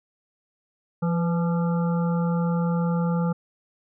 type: harmonic tone with a mistuned harmonic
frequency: 171.3 Hz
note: F3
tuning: 33 cents flat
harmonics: 1 / 3 / 5 / 7 / 8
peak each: -21 / -31 / -35 / -38 / -39 dBFS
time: 1.02-3.33 s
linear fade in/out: 10 ms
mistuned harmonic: 3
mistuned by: -40 cents
effects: none